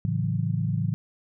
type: chord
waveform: sine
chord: F# minor seventh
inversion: first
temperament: equal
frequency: 110 / 138.59 / 164.81 / 185 Hz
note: A2 / C#3 / E3 / F#3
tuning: 0 / 0 / 0 / 0 cents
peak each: -27 / -29 / -28 / -33 dBFS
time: 0.05-0.94 s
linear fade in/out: 0 ms
effects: none